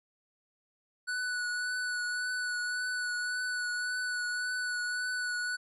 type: tone with vibrato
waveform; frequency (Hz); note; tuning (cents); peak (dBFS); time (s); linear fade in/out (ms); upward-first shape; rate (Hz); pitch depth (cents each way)
square; 1480; F#6; 0; -32; 1.07-5.57; 20; triangle; 1.8; 21
effects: resampled to 24000 Hz